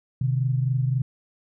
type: tone pair together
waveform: sine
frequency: 126.78 / 150.5 Hz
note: B2 / D3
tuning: +46 / +43 cents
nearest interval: minor third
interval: 297 cents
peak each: -21 / -27 dBFS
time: 0.21-1.02 s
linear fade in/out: 5 ms
effects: none